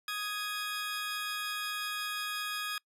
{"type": "tone pair together", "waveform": "20% pulse", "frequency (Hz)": [1244.5, 1661.2], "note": ["D#6", "G#6"], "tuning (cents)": [0, 0], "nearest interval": "perfect fourth", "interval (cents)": 500, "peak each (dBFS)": [-32, -32], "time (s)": [0.08, 2.78], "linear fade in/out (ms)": 2, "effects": ["noise-tail reverb RT60 0.1 s tail -26 dB re dry", "resampled to 32000 Hz"]}